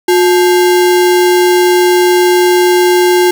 sine tone with sample-and-hold, 359.1 Hz, F4, 48 cents sharp, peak -5 dBFS, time 0.08-3.31 s, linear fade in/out 5 ms, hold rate 1225 Hz, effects none

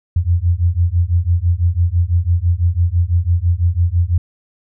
sine beating tone pair, 84 / 90 Hz, E2 / F#2, +33 / -47 cents, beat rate 6 Hz, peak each -15 dBFS, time 0.16-4.18 s, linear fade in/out 5 ms, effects none

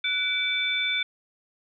sine tone cluster, 1481 / 2308 / 3530 Hz, F#6 / D7 / A7, +1 / -31 / +5 cents, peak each -33 / -26 / -27 dBFS, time 0.04-1.03 s, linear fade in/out 5 ms, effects none

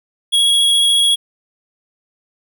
square tone with vibrato, 3322 Hz, G#7, in tune, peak -11 dBFS, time 0.32-1.16 s, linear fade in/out 20 ms, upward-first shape square, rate 14 Hz, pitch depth 8 cents each way, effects none

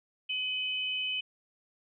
sine tone pair together, 2540 / 3017 Hz, D#7 / F#7, +35 / +33 cents, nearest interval minor third, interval 298 cents, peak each -34 / -32 dBFS, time 0.29-1.21 s, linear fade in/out 10 ms, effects none

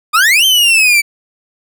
40% pulse exponential two-way sweep, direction up then down, 1185 to 3148 to 2288 Hz, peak -6 dBFS, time 0.13-1.02 s, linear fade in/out 20 ms, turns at 0.45 s, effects none

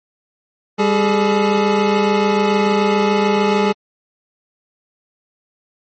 25% pulse tone pair together, 200 / 426.9 Hz, G3 / G#4, +35 / +48 cents, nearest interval octave + minor second, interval 1313 cents, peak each -12 dBFS, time 0.78-3.73 s, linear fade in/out 20 ms, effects low-pass 4000 Hz 12 dB/octave + MP3 32 kbps

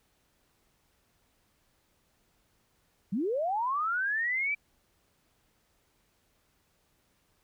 sine linear sweep, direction up, 170.2 to 2349 Hz, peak -27 dBFS, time 3.12-4.55 s, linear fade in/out 10 ms, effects pink hiss -71 dBFS RMS until 7.43 s

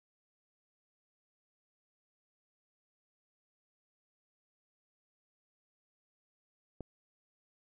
click, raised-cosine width 2 ms, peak -28 dBFS, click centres 6.807 s, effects none

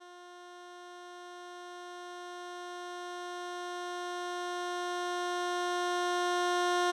15% pulse tone with level ramp, 354.8 Hz, F4, 27 cents sharp, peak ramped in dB -43 to -20 dBFS, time 0-6.92 s, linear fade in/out 20 ms, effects low-pass 7000 Hz 12 dB/octave

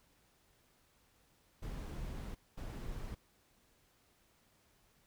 brown noise bursts at uneven times, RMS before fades -43 dBFS, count 2, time 1.62-2.35 / 2.57-3.15 s, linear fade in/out 10 ms, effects pink hiss -71 dBFS RMS until 5.06 s

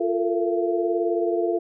sine tone cluster, 348 / 442 / 460.7 / 677 Hz, F4 / A4 / A#4 / E5, -6 / +8 / -20 / +46 cents, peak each -23 / -26 / -29 / -28 dBFS, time 0-1.59 s, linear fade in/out 10 ms, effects none

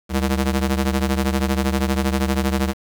sawtooth ring-modulated tone, 134.2 Hz, C3, 44 cents sharp, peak -11 dBFS, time 0.09-2.74 s, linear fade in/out 50 ms, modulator 60.8 Hz, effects 7-bit

